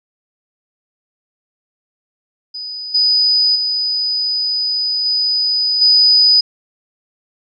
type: tone with level steps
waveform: sine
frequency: 4978 Hz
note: D#8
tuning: in tune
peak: -24 / -10 / -15 / -13 / -7 dBFS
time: 2.54-6.41 s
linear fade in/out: 10 ms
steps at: 2.94 / 3.55 / 5.05 / 5.81 s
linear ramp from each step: 10 ms
effects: none